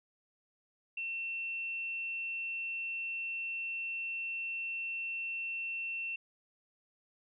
sine tone, 2700 Hz, E7, 41 cents sharp, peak -35 dBFS, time 0.97-6.16 s, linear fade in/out 5 ms, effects none

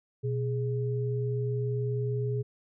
sine tone pair together, 123.47 / 415.3 Hz, B2 / G#4, 0 / 0 cents, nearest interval octave + major sixth, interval 2100 cents, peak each -28 / -33 dBFS, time 0.23-2.43 s, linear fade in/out 20 ms, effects none

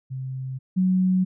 sine tone pair in turn, 131.1 / 185.4 Hz, C3 / F#3, +4 / +4 cents, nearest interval tritone, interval 600 cents, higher second, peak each -28 / -17 dBFS, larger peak second, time 0.1-0.59 / 0.76-1.25 s, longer neither, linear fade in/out 20 ms, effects none

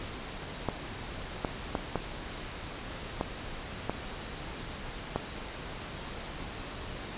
clicks, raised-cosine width 1 ms, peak -14 dBFS, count 7, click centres 0.687 / 1.448 / 1.752 / 1.957 / 3.211 / 3.896 / 5.16 s, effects pink hiss -40 dBFS RMS until 7.17 s + resampled to 8000 Hz

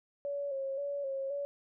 sine tone with vibrato, 554.4 Hz, C#5, in tune, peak -33 dBFS, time 0.25-1.45 s, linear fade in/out 0 ms, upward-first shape square, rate 1.9 Hz, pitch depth 41 cents each way, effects none

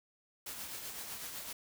white noise with tremolo, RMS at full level -42 dBFS, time 0.46-1.53 s, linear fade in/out 5 ms, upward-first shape triangle, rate 7.9 Hz, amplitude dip 45%, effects none

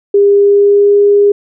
sine tone with pitch glide, 403.2 to 407.2 Hz, G4 to G#4, +49 to -34 cents, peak -4 dBFS, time 0.14-1.32 s, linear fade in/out 5 ms, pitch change +17 cents, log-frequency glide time 0.36-0.97 s, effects none

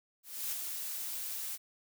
blue noise with ADSR envelope, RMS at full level -35 dBFS, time 0.23-1.58 s, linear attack 290 ms, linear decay 20 ms, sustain -4 dB, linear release 36 ms, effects none

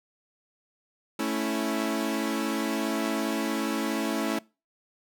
sawtooth chord, A major, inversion none, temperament equal, 220 / 277.2 / 329.6 Hz, A3 / C#4 / E4, 0 / 0 / 0 cents, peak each -27 dBFS, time 1.19-4.39 s, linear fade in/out 5 ms, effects noise-tail reverb RT60 0.3 s tail -23 dB re dry

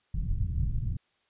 pink low-pass noise, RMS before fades -29 dBFS, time 0.14-0.97 s, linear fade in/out 2 ms, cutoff 140 Hz, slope 24 dB/octave, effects white hiss -71 dBFS RMS until 1.29 s + resampled to 8000 Hz

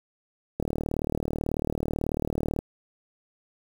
click train, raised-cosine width 2 ms, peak -14 dBFS, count 77, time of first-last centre 0.6-2.59 s, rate 38.2 Hz, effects 7-bit

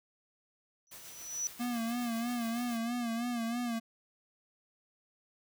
sine tone with exponential growth, 5920 Hz, F#8, in tune, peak -29 dBFS, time 0.87-1.47 s, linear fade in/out 0 ms, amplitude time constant 130 ms
white noise with tremolo, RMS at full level -48 dBFS, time 0.91-2.78 s, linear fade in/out 10 ms, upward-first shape triangle, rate 7.3 Hz, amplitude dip 40%
square tone with vibrato, 235.8 Hz, A#3, 20 cents sharp, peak -33 dBFS, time 1.59-3.8 s, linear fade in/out 20 ms, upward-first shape sine, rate 3.1 Hz, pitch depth 67 cents each way
effects none

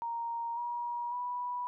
sine tone with pitch steps, 932.3 / 956.3 / 980.9 Hz, A#5 / A#5 / B5, 0 / +44 / -12 cents, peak -33 dBFS, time 0.02-1.67 s, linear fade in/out 0 ms, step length 550 ms, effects none

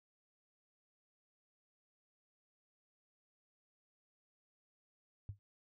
sine tone with exponential decay, 100.9 Hz, G#2, 49 cents flat, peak -37 dBFS, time 5.29-5.39 s, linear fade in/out 0 ms, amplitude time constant 21 ms, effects none

